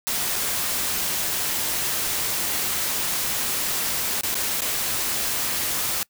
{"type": "noise with dropouts", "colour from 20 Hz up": "white", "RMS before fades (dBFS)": -25, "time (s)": [0.07, 6.03], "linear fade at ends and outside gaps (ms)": 0, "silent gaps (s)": [[0.357, 0.361], [4.21, 4.234], [4.344, 4.353], [4.607, 4.619]], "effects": ["noise-tail reverb RT60 0.1 s tail -23 dB re dry"]}